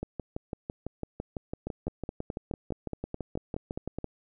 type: two click trains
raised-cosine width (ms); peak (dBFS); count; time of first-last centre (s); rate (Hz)
2; -20 / -20; 25 / 12; 0.03-4.043 / 1.67-3.986; 5.98 / 4.75
effects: none